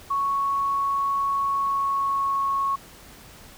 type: tone with pitch glide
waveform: sine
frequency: 1108.7 to 1100.4 Hz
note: C#6 to C#6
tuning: 0 to -13 cents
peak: -21 dBFS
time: 0.1-2.76 s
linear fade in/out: 10 ms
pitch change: -13 cents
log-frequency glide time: 1.3-2.51 s
effects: pink hiss -47 dBFS RMS until 3.57 s